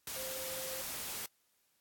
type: tone in noise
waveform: sine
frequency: 523.3 Hz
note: C5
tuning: in tune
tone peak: -44 dBFS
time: 0.16-0.81 s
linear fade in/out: 2 ms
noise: white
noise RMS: -41 dBFS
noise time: 0.07-1.26 s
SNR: -6 dB
effects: white hiss -75 dBFS RMS until 1.8 s + AAC 64 kbps